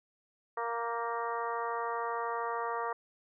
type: harmonic tone with a mistuned harmonic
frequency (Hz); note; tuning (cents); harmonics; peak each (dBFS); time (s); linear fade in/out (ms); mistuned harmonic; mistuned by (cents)
233.1; A#3; 0; 2 / 3 / 4 / 5 / 6 / 7 / 8; -38 / -40 / -37 / -37 / -45 / -50 / -45; 0.57-2.93; 5; 7; -44
effects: none